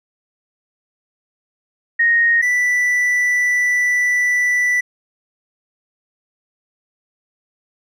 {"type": "tone pair in turn", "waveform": ["sine", "triangle"], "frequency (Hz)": [1864.7, 1973], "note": ["A#6", "B6"], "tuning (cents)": [0, -2], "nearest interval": "minor second", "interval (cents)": 98, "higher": "second", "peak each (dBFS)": [-11, -12], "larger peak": "first", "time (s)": [[1.99, 2.42], [2.42, 4.81]], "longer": "second", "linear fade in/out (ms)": 10, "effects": []}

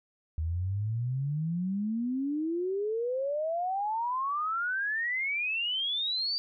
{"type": "exponential sweep", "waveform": "sine", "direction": "up", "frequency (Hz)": [77.2, 4699], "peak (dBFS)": -28, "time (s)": [0.38, 6.38], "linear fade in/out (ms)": 0, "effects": []}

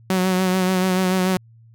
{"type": "tone with vibrato", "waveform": "sawtooth", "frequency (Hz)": 185.5, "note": "F#3", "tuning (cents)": 5, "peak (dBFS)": -13, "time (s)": [0.1, 1.37], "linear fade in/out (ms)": 2, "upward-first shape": "sine", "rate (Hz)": 6.9, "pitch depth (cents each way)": 30, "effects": ["added 114 Hz sine -46 dBFS peak until 1.74 s"]}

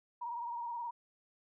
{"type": "tone with vibrato", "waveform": "sine", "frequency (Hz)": 948, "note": "A#5", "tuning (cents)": 29, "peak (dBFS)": -37, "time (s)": [0.21, 0.91], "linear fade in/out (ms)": 10, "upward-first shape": "triangle", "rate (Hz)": 19, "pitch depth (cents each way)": 60, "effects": []}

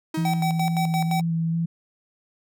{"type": "tone with exponential decay", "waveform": "45% pulse", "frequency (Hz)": 316.5, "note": "D#4", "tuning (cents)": 30, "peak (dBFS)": -25, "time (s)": [0.14, 0.65], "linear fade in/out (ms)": 5, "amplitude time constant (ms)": 110}
{"type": "tone with vibrato", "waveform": "sine", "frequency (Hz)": 165.6, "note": "E3", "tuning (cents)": 8, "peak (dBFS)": -21, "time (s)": [0.17, 1.66], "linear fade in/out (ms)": 10, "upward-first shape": "square", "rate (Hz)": 2.2, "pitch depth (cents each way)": 13}
{"type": "tone with tremolo", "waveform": "square", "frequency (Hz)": 764, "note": "G5", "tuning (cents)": -45, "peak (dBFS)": -24, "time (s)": [0.25, 1.21], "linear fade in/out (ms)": 2, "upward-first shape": "square", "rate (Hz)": 5.8, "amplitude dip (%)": 75}
{"effects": []}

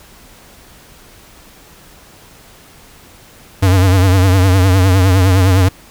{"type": "tone with vibrato", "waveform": "square", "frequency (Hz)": 93.7, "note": "F#2", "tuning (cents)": 22, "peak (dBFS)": -8, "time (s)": [3.62, 5.69], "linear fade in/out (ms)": 10, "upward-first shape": "triangle", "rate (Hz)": 9.8, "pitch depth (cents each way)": 95, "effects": ["pink hiss -42 dBFS RMS until 5.9 s"]}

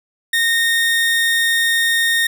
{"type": "tone", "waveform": "30% pulse", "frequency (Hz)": 1844, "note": "A#6", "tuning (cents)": -19, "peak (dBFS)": -11, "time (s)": [0.33, 2.27], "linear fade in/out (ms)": 5, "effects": []}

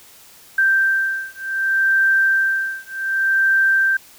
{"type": "beating tone pair", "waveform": "sine", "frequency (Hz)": [1568, 1568.66], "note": ["G6", "G6"], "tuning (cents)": [0, 1], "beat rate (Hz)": 0.66, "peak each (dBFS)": -18, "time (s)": [0.58, 3.97], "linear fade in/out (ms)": 5, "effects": ["white hiss -46 dBFS RMS until 4.18 s"]}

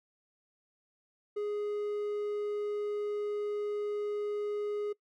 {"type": "tone", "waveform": "triangle", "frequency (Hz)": 415.3, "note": "G#4", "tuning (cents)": 0, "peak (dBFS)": -29, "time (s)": [1.36, 4.93], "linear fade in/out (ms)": 10, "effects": ["noise-tail reverb RT60 0.1 s tail -23 dB re dry", "MP3 64 kbps"]}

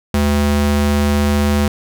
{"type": "ring-modulated tone", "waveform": "square", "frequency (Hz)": 146, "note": "D3", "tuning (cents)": -10, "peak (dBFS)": -10, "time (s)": [0.14, 1.68], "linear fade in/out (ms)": 2, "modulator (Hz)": 66.9, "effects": []}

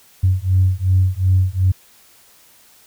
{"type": "beating tone pair", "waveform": "sine", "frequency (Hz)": [91.9, 94.6], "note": ["F#2", "F#2"], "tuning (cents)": [-11, 39], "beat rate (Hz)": 2.7, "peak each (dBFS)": -15, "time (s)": [0.23, 1.72], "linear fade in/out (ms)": 10, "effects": ["tanh soft clip ceiling -5 dBFS", "white hiss -50 dBFS RMS until 2.86 s"]}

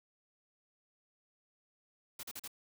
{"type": "noise bursts", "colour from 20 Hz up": "white", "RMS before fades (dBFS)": -44, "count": 4, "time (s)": [2.19, 2.478], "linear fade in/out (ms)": 5, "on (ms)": 42, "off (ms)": 40, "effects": []}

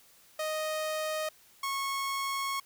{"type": "tone pair in turn", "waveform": "sawtooth", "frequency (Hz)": [622.3, 1096.5], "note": ["D#5", "C#6"], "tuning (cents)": [0, -19], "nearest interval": "minor seventh", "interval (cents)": 981, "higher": "second", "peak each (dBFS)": -27, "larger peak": "neither", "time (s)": [[0.39, 1.29], [1.63, 2.6]], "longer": "second", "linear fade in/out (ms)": 5, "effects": ["white hiss -60 dBFS RMS until 2.65 s"]}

